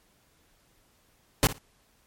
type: noise with echo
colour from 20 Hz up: pink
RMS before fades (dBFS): -20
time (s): 1.43-1.47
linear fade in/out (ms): 0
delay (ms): 56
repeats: 2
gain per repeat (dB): -15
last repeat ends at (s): 1.582
effects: pink hiss -65 dBFS RMS until 2.06 s + MP3 64 kbps